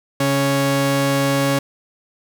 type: tone pair together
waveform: sawtooth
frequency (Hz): 138.6 / 277.2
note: C#3 / C#4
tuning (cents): 0 / 0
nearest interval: octave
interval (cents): 1200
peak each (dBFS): -16 / -12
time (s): 0.2-1.59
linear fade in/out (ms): 5
effects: none